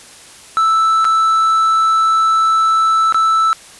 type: tone with dropouts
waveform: triangle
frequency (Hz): 1318.5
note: E6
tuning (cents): 0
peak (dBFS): -8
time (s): 0.57-3.53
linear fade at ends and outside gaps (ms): 0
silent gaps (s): 1.045-1.051 / 3.124-3.145
effects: white hiss -39 dBFS RMS until 3.79 s + resampled to 24000 Hz